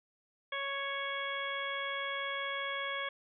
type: harmonic tone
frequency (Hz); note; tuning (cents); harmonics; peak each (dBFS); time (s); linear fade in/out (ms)
554.4; C#5; 0; 1 / 2 / 3 / 4 / 5 / 6; -42 / -40 / -40 / -40 / -52 / -42; 0.52-3.09; 5
effects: none